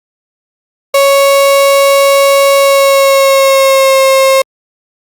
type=tone with pitch glide; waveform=35% pulse; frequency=554.4 to 534.9 Hz; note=C#5 to C5; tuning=0 to +38 cents; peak=-3 dBFS; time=0.94-4.42 s; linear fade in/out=5 ms; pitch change=-62 cents; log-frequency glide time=2.56-4 s; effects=Opus 48 kbps